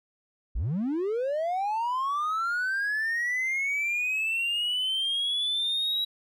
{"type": "linear sweep", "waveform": "triangle", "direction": "up", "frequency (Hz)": [38.05, 3883], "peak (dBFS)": -23, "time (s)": [0.55, 6.05], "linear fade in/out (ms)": 10, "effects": ["tanh soft clip ceiling -20 dBFS"]}